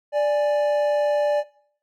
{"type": "tone pair together", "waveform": "triangle", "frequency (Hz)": [587.3, 830.6], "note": ["D5", "G#5"], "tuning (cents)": [0, 0], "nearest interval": "tritone", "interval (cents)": 600, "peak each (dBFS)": [-16, -26], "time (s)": [0.12, 1.44], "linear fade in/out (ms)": 50, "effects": ["noise-tail reverb RT60 0.6 s tail -20 dB re dry"]}